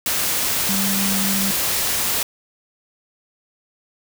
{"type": "tone in noise", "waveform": "sine", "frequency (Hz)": 196, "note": "G3", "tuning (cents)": 0, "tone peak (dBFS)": -22, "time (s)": [0.69, 1.51], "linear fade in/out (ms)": 2, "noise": "white", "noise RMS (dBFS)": -21, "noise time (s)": [0.06, 2.23], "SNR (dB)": -4, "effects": []}